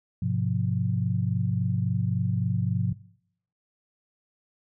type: tone cluster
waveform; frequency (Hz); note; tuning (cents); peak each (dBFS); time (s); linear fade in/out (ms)
sine; 103.9 / 127.5 / 176.1; G#2 / C3 / F3; +1 / -44 / +15; -28; 0.22-2.93; 5
effects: noise-tail reverb RT60 0.7 s tail -20 dB re dry